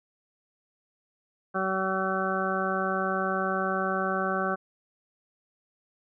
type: harmonic tone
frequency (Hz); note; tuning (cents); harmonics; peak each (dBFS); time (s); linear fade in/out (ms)
190; F#3; +46; 1 / 2 / 3 / 4 / 6 / 7 / 8; -33 / -33 / -33 / -33 / -33 / -33 / -33; 1.54-4.56; 20
effects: none